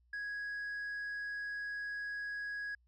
sine tone, 1661.2 Hz, G#6, in tune, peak -35 dBFS, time 0.13-2.75 s, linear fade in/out 5 ms, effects tanh soft clip ceiling -37 dBFS + added 60 Hz sine -67 dBFS peak until 2.87 s

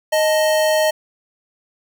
square tone pair together, 622.3 / 880 Hz, D#5 / A5, 0 / 0 cents, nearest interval tritone, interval 600 cents, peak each -15 / -24 dBFS, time 0.12-0.91 s, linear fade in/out 10 ms, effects none

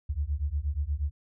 sine beating tone pair, 68.7 / 77.1 Hz, C#2 / D#2, -15 / -15 cents, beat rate 8.4 Hz, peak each -30 dBFS, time 0.09-1.11 s, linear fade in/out 10 ms, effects none

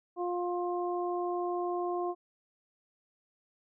harmonic tone, 353.4 Hz, F4, 21 cents sharp, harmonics 1 / 2 / 3, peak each -32 / -35 / -39 dBFS, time 0.16-2.15 s, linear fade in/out 50 ms, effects none

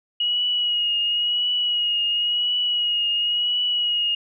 sine tone with vibrato, 2897 Hz, F#7, 37 cents flat, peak -19 dBFS, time 0.2-4.15 s, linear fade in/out 5 ms, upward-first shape triangle, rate 0.95 Hz, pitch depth 34 cents each way, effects none

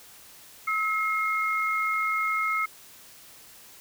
sine tone pair together, 1291.2 / 2147 Hz, E6 / C7, -36 / +44 cents, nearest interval major sixth, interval 880 cents, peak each -26 / -27 dBFS, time 0.67-2.66 s, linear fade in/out 10 ms, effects white hiss -50 dBFS RMS until 3.8 s

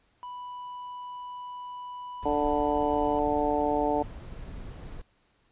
triangle tone, 987.8 Hz, B5, in tune, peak -35 dBFS, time 0.23-3.19 s, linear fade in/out 0 ms
brown noise, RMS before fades -40 dBFS, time 2.22-5.02 s, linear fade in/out 10 ms
harmonic tone, 147.3 Hz, D3, 6 cents sharp, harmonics 2 / 3 / 4 / 5 / 6, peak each -30 / -30 / -30 / -30 / -30 dBFS, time 2.25-4.03 s, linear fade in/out 10 ms
effects pink hiss -68 dBFS RMS until 5.51 s + resampled to 8000 Hz

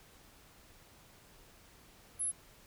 sine tone, 10940 Hz, F9, 37 cents flat, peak -32 dBFS, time 2.19-2.32 s, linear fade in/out 20 ms, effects pink hiss -60 dBFS RMS until 2.66 s

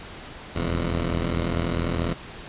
10% pulse tone pair together, 40.16 / 85.1 Hz, E1 / F2, -44 / -44 cents, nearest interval octave + minor second, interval 1300 cents, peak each -18 dBFS, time 0.55-2.14 s, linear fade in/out 10 ms, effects pink hiss -40 dBFS RMS until 2.48 s + resampled to 8000 Hz

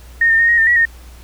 sine tone with pitch steps, 1847 / 1810 / 1850 / 1879 / 1806 / 1925 / 1840 Hz, A#6 / A6 / A#6 / A#6 / A6 / B6 / A#6, -16 / +48 / -14 / +13 / +45 / -45 / -23 cents, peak -9 dBFS, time 0.21-0.854 s, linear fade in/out 5 ms, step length 92 ms, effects added 60 Hz sine -36 dBFS peak until 1.23 s + pink hiss -45 dBFS RMS until 1.23 s

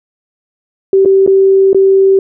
sine tone with dropouts, 386.9 Hz, G4, 23 cents flat, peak -4 dBFS, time 0.93-2.19 s, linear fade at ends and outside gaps 2 ms, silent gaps 1.05-1.057 / 1.264-1.275 / 1.731-1.746 s, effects none

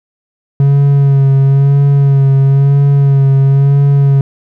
triangle tone with vibrato, 138.59 Hz, C#3, in tune, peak -3 dBFS, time 0.6-4.21 s, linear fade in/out 2 ms, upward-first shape sine, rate 1 Hz, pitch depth 30 cents each way, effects none

